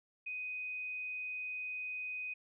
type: tone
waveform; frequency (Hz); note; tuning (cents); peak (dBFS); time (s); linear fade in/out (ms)
sine; 2500; D#7; +8; -38; 0.26-2.34; 10
effects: none